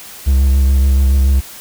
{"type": "tone with vibrato", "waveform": "triangle", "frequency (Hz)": 67.3, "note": "C2", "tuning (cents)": 49, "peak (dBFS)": -6, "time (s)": [0.26, 1.41], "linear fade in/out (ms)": 20, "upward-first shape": "sine", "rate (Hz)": 7, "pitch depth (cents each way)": 32, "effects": ["white hiss -34 dBFS RMS until 1.6 s"]}